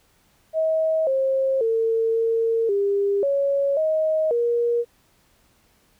sine tone with pitch steps, 638 / 534 / 452 / 455.1 / 400.6 / 558 / 629 / 473.4 Hz, D#5 / C5 / A4 / A#4 / G4 / C#5 / D#5 / A#4, +43 / +35 / +47 / -42 / +38 / +11 / +19 / +27 cents, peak -18 dBFS, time 0.53-4.85 s, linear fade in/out 50 ms, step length 540 ms, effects pink hiss -61 dBFS RMS until 5.99 s

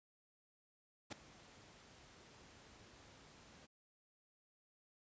pink noise with ADSR envelope, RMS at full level -42 dBFS, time 1.1-3.67 s, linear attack 25 ms, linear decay 3 ms, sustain -19 dB, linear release 19 ms, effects high-pass 60 Hz 12 dB/octave + resampled to 16000 Hz

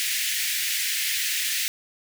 pink high-pass noise, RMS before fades -26 dBFS, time 0-1.68 s, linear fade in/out 0 ms, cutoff 1800 Hz, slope 48 dB/octave, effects none

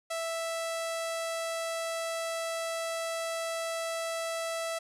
sawtooth tone with low-pass filter, 659.3 Hz, E5, in tune, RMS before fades -34 dBFS, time 0.1-4.79 s, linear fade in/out 10 ms, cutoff 10000 Hz, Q 1.5, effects none

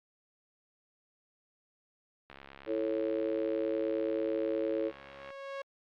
click train, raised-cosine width 0.3 ms, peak -31 dBFS, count 208, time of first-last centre 2.3-5.304 s, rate 68.9 Hz
sine chord, A major, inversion second, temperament just, 330 / 440 / 550 Hz, E4 / A4 / C#5, +2 / 0 / -14 cents, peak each -34 dBFS, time 2.66-4.92 s, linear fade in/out 50 ms
sawtooth tone with exponential growth, 550 Hz, C#5, 14 cents flat, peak -32 dBFS, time 4.24-5.62 s, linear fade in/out 5 ms, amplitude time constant 300 ms
effects low-pass 3000 Hz 12 dB/octave + Opus 48 kbps

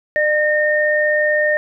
sine tone pair together, 602.6 / 1832 Hz, D5 / A#6, +44 / -31 cents, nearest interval octave + perfect fifth, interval 1925 cents, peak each -16 dBFS, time 0.16-1.57 s, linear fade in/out 0 ms, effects none

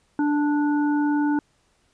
harmonic tone, 293.7 Hz, D4, in tune, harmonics 1 / 3 / 5, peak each -19 / -29 / -33 dBFS, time 0.19-1.39 s, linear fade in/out 2 ms, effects pink hiss -65 dBFS RMS until 1.93 s + resampled to 22050 Hz

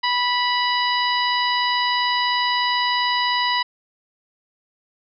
harmonic tone, 983 Hz, B5, 8 cents flat, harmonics 1 / 2 / 3 / 4 / 5, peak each -21 / -24 / -26 / -27 / -28 dBFS, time 0.03-3.63 s, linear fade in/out 10 ms, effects none

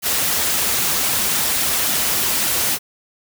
white noise with flanger, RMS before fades -19 dBFS, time 0.02-2.79 s, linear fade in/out 50 ms, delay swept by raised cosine 1.8 to 7.3 ms, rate 3.7 Hz, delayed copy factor -0.65, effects none

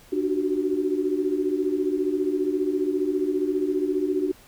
sine tone cluster, 297.4 / 364.7 / 379.5 Hz, D4 / F#4 / F#4, +22 / -25 / +44 cents, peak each -26 dBFS, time 0.12-4.32 s, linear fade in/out 10 ms, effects pink hiss -52 dBFS RMS until 4.47 s

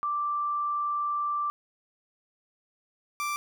sine / 30% pulse tone pair in turn, 1174.7 / 1174.7 Hz, D6 / D6, 0 / 0 cents, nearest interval unison, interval 0 cents, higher neither, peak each -26 dBFS, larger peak neither, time 0.03-1.5 / 3.2-3.36 s, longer first, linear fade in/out 0 ms, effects none

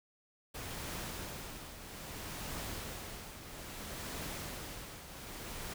pink noise with tremolo, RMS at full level -41 dBFS, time 0.54-5.74 s, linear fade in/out 10 ms, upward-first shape triangle, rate 0.61 Hz, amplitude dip 65%, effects none

